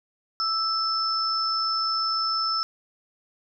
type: tone pair together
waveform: sine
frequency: 1318.5 / 5274 Hz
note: E6 / E8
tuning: 0 / 0 cents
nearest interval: 2 octaves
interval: 2400 cents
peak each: -26 / -25 dBFS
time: 0.4-2.63 s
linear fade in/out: 0 ms
effects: none